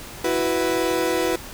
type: chord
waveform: 35% pulse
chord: E suspended second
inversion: none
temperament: equal with one note detuned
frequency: 329.6 / 371.1 / 493.9 Hz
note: E4 / F#4 / B4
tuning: 0 / +5 / 0 cents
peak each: -23 / -23 / -22 dBFS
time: 0.24-1.36 s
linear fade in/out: 5 ms
effects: pink hiss -38 dBFS RMS until 1.53 s